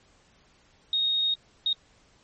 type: tone bursts at uneven times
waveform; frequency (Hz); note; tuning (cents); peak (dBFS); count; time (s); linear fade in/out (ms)
sine; 3729; A#7; 0; -22; 2; 0.93-1.34 / 1.66-1.73; 2
effects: pink hiss -61 dBFS RMS until 2.23 s + MP3 32 kbps